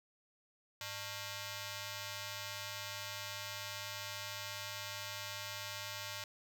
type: ring-modulated tone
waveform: 5% pulse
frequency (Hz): 499.5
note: B4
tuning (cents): +20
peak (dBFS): -27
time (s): 0.81-6.24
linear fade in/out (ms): 2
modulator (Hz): 397
effects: none